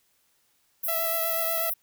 pink high-pass noise, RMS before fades -29 dBFS, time 0.83-1.74 s, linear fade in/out 10 ms, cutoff 11000 Hz, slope 96 dB/octave
sawtooth tone with vibrato, 659.3 Hz, E5, in tune, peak -25 dBFS, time 0.88-1.7 s, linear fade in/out 5 ms, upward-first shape sine, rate 8.2 Hz, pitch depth 15 cents each way
effects white hiss -68 dBFS RMS until 1.82 s

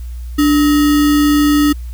sine tone with sample-and-hold, 293.7 Hz, D4, in tune, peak -8 dBFS, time 0.38-1.73 s, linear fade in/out 10 ms, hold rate 1575 Hz, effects added 60 Hz sine -23 dBFS peak until 1.93 s + white hiss -48 dBFS RMS until 1.93 s

